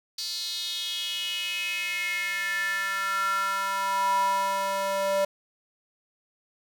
square tone with high-pass filter sweep, 195.6 Hz, G3, 4 cents flat, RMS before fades -28 dBFS, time 0.18-5.25 s, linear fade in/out 5 ms, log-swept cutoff 4500 to 640 Hz, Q 5.9, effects none

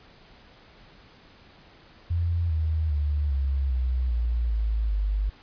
sine tone with pitch steps, 85.2 / 79.04 / 73.32 / 68.02 / 63.09 / 58.53 / 54.3 / 50.37 Hz, F2 / D#2 / D2 / C#2 / B1 / A#1 / A1 / G1, -42 / +28 / -2 / -32 / +38 / +8 / -22 / +48 cents, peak -22 dBFS, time 2.1-5.3 s, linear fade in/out 10 ms, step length 400 ms, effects pink hiss -53 dBFS RMS until 5.42 s + resampled to 11025 Hz

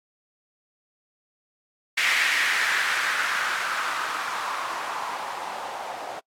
violet noise with low-pass filter sweep, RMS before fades -27 dBFS, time 1.97-6.2 s, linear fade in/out 10 ms, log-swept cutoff 2100 to 720 Hz, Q 3.1, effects noise-tail reverb RT60 0.1 s tail -26 dB re dry + AAC 64 kbps

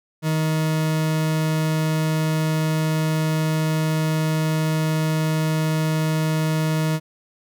40% pulse tone, 157.1 Hz, D#3, 17 cents sharp, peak -18 dBFS, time 0.22-7 s, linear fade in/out 50 ms, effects none

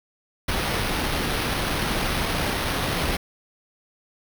pink noise with sample-and-hold, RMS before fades -25 dBFS, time 0.48-3.17 s, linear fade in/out 5 ms, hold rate 7350 Hz, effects none

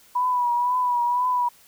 sine tone with vibrato, 980 Hz, B5, 14 cents flat, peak -19 dBFS, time 0.15-1.49 s, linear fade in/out 10 ms, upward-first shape triangle, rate 2 Hz, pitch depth 50 cents each way, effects white hiss -54 dBFS RMS until 1.67 s

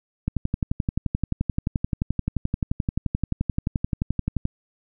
click train, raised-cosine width 5 ms, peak -10 dBFS, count 49, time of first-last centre 0.28-4.454 s, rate 11.5 Hz, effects none

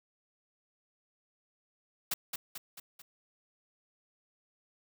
white noise with echo, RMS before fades -32 dBFS, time 2.11-2.14 s, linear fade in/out 5 ms, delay 220 ms, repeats 4, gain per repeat -5 dB, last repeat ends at 3.02 s, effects none

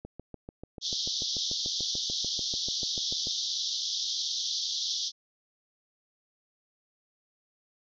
click train, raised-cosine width 2 ms, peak -27 dBFS, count 23, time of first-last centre 0.05-3.271 s, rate 6.83 Hz
pink band-pass noise, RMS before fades -32 dBFS, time 0.81-5.12 s, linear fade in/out 50 ms, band 3300 to 6100 Hz, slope 96 dB/octave
effects none

